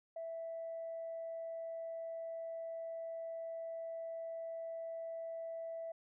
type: tone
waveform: sine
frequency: 659.3 Hz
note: E5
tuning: in tune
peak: -40 dBFS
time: 0.16-5.92 s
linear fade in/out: 5 ms
effects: tanh soft clip ceiling -36 dBFS